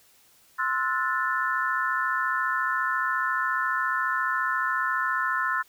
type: chord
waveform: sine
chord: F# half-diminished seventh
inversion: second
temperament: equal with one note detuned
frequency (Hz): 1046.5 / 1318.5 / 1452.9 / 1760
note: C6 / E6 / F#6 / A6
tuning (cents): 0 / 0 / -32 / 0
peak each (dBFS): -29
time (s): 0.58-5.63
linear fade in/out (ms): 20
effects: white hiss -59 dBFS RMS until 5.68 s